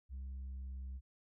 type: tone with pitch glide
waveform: sine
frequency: 66 to 65.36 Hz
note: C2 to C2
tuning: +16 to -1 cents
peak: -39 dBFS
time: 0.09-1.01 s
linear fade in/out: 50 ms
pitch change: -17 cents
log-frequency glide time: 0.26-0.84 s
effects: tanh soft clip ceiling -41 dBFS